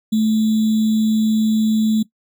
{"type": "tone with sample-and-hold", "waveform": "sine", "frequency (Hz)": 218.3, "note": "A3", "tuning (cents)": -13, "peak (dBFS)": -13, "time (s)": [0.12, 2.03], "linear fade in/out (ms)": 10, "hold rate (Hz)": 3675, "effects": ["noise-tail reverb RT60 0.1 s tail -18 dB re dry"]}